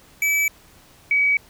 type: tone pair in turn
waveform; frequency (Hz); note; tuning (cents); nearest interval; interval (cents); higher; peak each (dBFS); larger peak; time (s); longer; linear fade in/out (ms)
square / sine; 2300 / 2272; D7 / C#7; -37 / +42; unison; 21; first; -18 / -15; second; 0.22-0.48 / 1.11-1.37; neither; 2
effects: pink hiss -51 dBFS RMS until 1.49 s